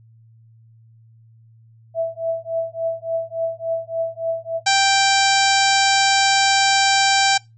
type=tone with tremolo; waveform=sine; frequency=659.3 Hz; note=E5; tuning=in tune; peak=-16 dBFS; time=1.94-4.61 s; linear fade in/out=50 ms; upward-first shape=triangle; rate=3.5 Hz; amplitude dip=100%
type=harmonic tone; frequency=784 Hz; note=G5; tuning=in tune; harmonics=1 / 2 / 3 / 4 / 5 / 6 / 7 / 8 / 9 / 10; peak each=-17 / -21 / -24 / -26 / -24 / -25 / -26 / -30 / -26 / -32 dBFS; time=4.66-7.38 s; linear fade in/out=10 ms
effects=noise-tail reverb RT60 0.2 s tail -22 dB re dry + added 113 Hz sine -47 dBFS peak until 7.57 s